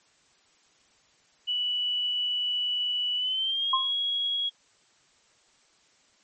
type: tone with pitch glide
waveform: sine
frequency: 2955 to 3317 Hz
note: F#7 to G#7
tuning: -3 to -3 cents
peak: -25 dBFS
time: 1.47-4.5 s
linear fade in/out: 20 ms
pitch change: +200 cents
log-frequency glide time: 3.16-3.76 s
type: tone with exponential decay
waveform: sine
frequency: 1056 Hz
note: C6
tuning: 16 cents sharp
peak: -18 dBFS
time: 3.73-3.93 s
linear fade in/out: 5 ms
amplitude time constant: 42 ms
effects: white hiss -63 dBFS RMS until 6.23 s + MP3 32 kbps

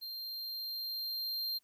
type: tone with level ramp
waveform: square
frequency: 4181 Hz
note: C8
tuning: 2 cents flat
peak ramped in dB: -41 to -34 dBFS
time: 0.01-1.59 s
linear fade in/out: 20 ms
effects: white hiss -75 dBFS RMS until 1.63 s

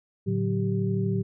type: tone cluster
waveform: sine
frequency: 111.4 / 143.7 / 184.8 / 390.9 Hz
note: A2 / D3 / F#3 / G4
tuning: +22 / -37 / -2 / -5 cents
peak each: -27 / -32 / -27 / -31 dBFS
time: 0.26-1.23 s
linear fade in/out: 20 ms
effects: none

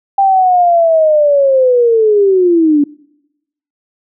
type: linear sweep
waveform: sine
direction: down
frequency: 792 to 283.5 Hz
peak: -6 dBFS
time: 0.18-2.84 s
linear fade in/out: 5 ms
effects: noise-tail reverb RT60 0.9 s tail -25 dB re dry

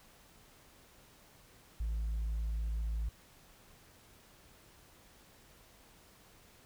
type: tone with tanh clipping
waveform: sine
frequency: 55 Hz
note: A1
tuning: in tune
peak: -33 dBFS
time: 1.8-3.09 s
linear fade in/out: 5 ms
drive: 1 dB
effects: pink hiss -61 dBFS RMS until 6.65 s

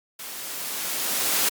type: noise with level ramp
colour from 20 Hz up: white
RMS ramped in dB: -37 to -21 dBFS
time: 0.19-1.49 s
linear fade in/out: 5 ms
effects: high-pass 200 Hz 12 dB/octave + Opus 48 kbps

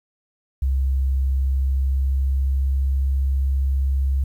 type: tone with pitch glide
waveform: sine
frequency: 66.6 to 67.49 Hz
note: C2 to C#2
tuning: +31 to -46 cents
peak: -17 dBFS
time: 0.62-4.24 s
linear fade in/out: 5 ms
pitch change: +23 cents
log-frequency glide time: 1.13-2.97 s
effects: 9-bit

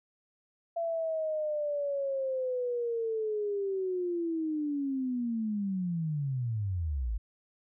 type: linear sweep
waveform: sine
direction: down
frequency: 677 to 49 Hz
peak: -29 dBFS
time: 0.76-7.18 s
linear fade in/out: 10 ms
effects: none

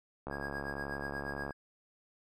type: click train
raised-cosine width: 1 ms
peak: -25 dBFS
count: 88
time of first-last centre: 0.27-1.508 s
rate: 70.3 Hz
type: tone with tremolo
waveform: triangle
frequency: 1639 Hz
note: G#6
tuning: 23 cents flat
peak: -35 dBFS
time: 0.3-1.53 s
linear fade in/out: 50 ms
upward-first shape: triangle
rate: 8.3 Hz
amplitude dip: 90%
effects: none

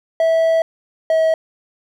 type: tone pair in turn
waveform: triangle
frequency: 653 / 642.5 Hz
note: E5 / E5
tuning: -17 / -45 cents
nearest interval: unison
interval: 28 cents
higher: first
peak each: -10 dBFS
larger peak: neither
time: 0.2-0.62 / 1.1-1.34 s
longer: first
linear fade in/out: 2 ms
effects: none

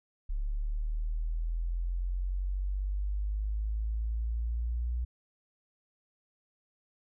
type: linear sweep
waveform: sine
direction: up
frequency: 35.13 to 60.2 Hz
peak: -29 dBFS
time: 0.29-5.05 s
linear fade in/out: 10 ms
effects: none

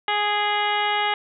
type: harmonic tone with a mistuned harmonic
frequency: 415.3 Hz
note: G#4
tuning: in tune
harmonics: 1 / 2 / 3 / 4 / 5 / 6 / 7 / 8 / 9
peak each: -32 / -23 / -29 / -30 / -27 / -37 / -29 / -33 / -38 dBFS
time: 0.08-1.14 s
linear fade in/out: 2 ms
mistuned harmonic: 6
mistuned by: -43 cents
effects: none

